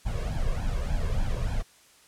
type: noise with flanger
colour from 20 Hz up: brown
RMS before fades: -27 dBFS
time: 0.05-1.63 s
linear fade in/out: 20 ms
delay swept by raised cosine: 1.2 to 1.87 ms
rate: 3.4 Hz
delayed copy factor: +0.75
effects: white hiss -57 dBFS RMS until 2.07 s + low-pass 10000 Hz 12 dB/octave